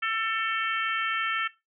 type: harmonic tone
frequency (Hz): 446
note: A4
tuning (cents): +23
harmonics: 3 / 4 / 5 / 6 / 7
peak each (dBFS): -29 / -31 / -33 / -35 / -36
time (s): 0.02-1.48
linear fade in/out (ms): 10
effects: noise-tail reverb RT60 0.2 s tail -17 dB re dry